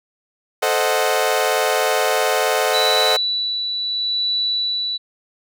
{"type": "chord", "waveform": "sawtooth", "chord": "A diminished seventh", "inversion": "none", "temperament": "equal", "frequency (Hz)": [440, 523.3, 622.3, 740], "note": ["A4", "C5", "Eb5", "Gb5"], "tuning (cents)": [0, 0, 0, 0], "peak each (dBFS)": -18, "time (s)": [0.62, 3.17], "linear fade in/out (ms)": 10}
{"type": "tone with tremolo", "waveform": "sine", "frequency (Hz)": 3951, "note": "B7", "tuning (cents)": 0, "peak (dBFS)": -17, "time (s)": [2.73, 4.98], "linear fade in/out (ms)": 20, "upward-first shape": "sine", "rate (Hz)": 0.76, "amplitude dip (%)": 35}
{"effects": []}